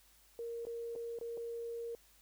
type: tone with dropouts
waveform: sine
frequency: 466.4 Hz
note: A#4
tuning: 1 cent sharp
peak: -39 dBFS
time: 0.39-1.95 s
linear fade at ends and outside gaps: 1 ms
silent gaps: 0.652-0.668 / 0.953-0.96 / 1.188-1.212 / 1.372-1.376 s
effects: added 50 Hz sine -70 dBFS peak until 2.21 s + white hiss -66 dBFS RMS until 2.21 s